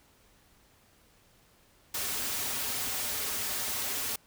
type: noise with comb filter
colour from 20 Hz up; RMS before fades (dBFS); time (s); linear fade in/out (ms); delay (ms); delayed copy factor
white; -33; 1.94-4.16; 5; 5.9; -0.55
effects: pink hiss -63 dBFS RMS until 4.26 s